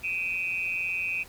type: tone with amplitude modulation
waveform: sine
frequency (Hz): 2508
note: D#7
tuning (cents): +13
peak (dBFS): -23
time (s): 0.03-1.24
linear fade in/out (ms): 20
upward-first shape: sine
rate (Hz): 178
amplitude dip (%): 90
effects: pink hiss -50 dBFS RMS until 1.28 s